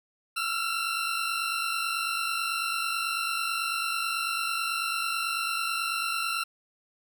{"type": "tone pair together", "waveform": "20% pulse", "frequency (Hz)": [1333, 1382.1], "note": ["E6", "F6"], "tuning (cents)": [19, -18], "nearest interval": "minor second", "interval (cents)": 63, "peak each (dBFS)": [-25, -26], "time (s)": [0.36, 6.44], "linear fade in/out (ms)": 10, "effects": []}